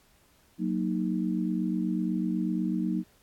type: chord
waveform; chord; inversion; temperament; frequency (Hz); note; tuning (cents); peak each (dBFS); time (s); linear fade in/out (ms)
sine; D# minor; first; equal; 185 / 233.1 / 311.1; F#3 / A#3 / D#4; 0 / 0 / 0; -29 / -31 / -31; 0.58-3.04; 50
effects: pink hiss -63 dBFS RMS until 3.22 s + AAC 64 kbps